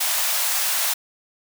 white high-pass noise, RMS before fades -22 dBFS, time 0-0.94 s, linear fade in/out 10 ms, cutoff 590 Hz, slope 48 dB/octave, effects none

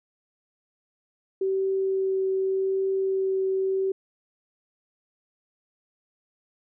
sine tone with vibrato, 383.4 Hz, G4, 38 cents flat, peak -22 dBFS, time 1.41-3.92 s, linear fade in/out 5 ms, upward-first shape triangle, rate 0.85 Hz, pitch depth 9 cents each way, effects none

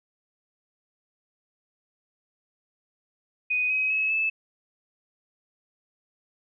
sine tone with pitch steps, 2493 / 2534 / 2575 / 2617 Hz, D#7 / D#7 / E7 / E7, +3 / +31 / -41 / -13 cents, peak -22 dBFS, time 3.5-4.3 s, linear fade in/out 10 ms, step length 200 ms, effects none

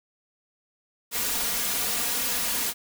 white noise with comb filter, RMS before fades -27 dBFS, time 1.11-2.74 s, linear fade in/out 50 ms, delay 4.2 ms, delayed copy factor +0.75, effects none

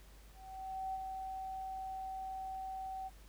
sine tone with ADSR envelope, 763 Hz, G5, 47 cents flat, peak -36 dBFS, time 0.33-3.1 s, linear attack 610 ms, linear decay 35 ms, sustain -4 dB, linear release 31 ms, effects added 50 Hz sine -55 dBFS peak until 3.28 s + pink hiss -63 dBFS RMS until 3.28 s

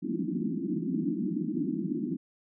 white band-pass noise, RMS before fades -31 dBFS, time 0.02-2.17 s, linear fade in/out 20 ms, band 160 to 340 Hz, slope 96 dB/octave, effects none

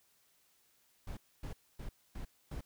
brown noise bursts, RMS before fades -42 dBFS, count 5, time 1.07-2.61 s, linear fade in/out 5 ms, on 100 ms, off 260 ms, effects white hiss -71 dBFS RMS until 2.65 s

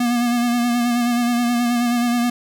square tone with vibrato, 240 Hz, B3, 49 cents flat, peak -17 dBFS, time 0-2.3 s, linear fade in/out 5 ms, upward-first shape sine, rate 9.4 Hz, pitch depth 31 cents each way, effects 9-bit

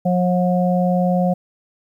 harmonic tone, 180 Hz, F#3, 47 cents flat, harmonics 1 / 3 / 4, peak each -16 / -21 / -22 dBFS, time 0.05-1.34 s, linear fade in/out 10 ms, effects 9-bit

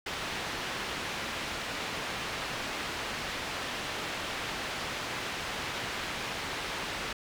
white low-pass noise, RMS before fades -36 dBFS, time 0.06-7.13 s, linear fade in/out 5 ms, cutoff 3000 Hz, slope 12 dB/octave, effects none

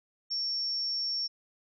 sine tone, 5470 Hz, F8, 37 cents flat, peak -29 dBFS, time 0.3-1.28 s, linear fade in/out 20 ms, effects none

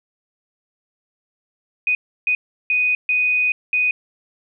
sine tone bursts at uneven times, 2489 Hz, D#7, in tune, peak -15 dBFS, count 5, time 1.87-1.95 / 2.27-2.35 / 2.7-2.95 / 3.09-3.52 / 3.73-3.91 s, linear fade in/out 2 ms, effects none

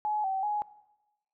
sine tone with pitch steps, 846 / 768 / 836 Hz, G#5 / G5 / G#5, +32 / -36 / +11 cents, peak -27 dBFS, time 0.05-0.62 s, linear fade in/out 0 ms, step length 190 ms, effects noise-tail reverb RT60 1.0 s tail -20 dB re dry

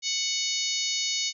harmonic tone, 740 Hz, F#5, in tune, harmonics 3 / 4 / 5 / 6 / 7 / 8 / 9, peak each -35 / -35 / -32 / -32 / -34 / -35 / -33 dBFS, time 0.02-1.33 s, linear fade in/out 50 ms, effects none

